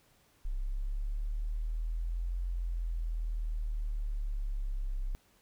sine exponential two-way sweep, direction up then down, 32.64 to 44 to 32.64 Hz, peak -31 dBFS, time 0.45-5.15 s, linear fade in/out 0 ms, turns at 2.4 s, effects pink hiss -67 dBFS RMS until 5.41 s

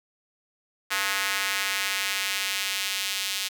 square tone with high-pass filter sweep, 98 Hz, G2, in tune, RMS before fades -28 dBFS, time 0.9-3.49 s, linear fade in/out 20 ms, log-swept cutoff 1600 to 3200 Hz, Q 1.3, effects 8-bit

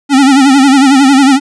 square tone with vibrato, 272 Hz, C#4, 33 cents flat, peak -4 dBFS, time 0.09-1.4 s, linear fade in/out 50 ms, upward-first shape sine, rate 11 Hz, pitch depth 92 cents each way, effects resampled to 22050 Hz

